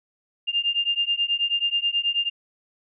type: beating tone pair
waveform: sine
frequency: 2800 / 2809.3 Hz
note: F7 / F7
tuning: +4 / +10 cents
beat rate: 9.3 Hz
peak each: -24 dBFS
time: 0.47-2.3 s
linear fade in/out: 20 ms
effects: none